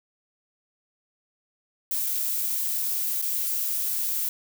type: noise with dropouts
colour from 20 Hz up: violet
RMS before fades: -27 dBFS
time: 1.91-4.29 s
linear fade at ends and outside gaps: 2 ms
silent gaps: 3.216-3.223 s
effects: none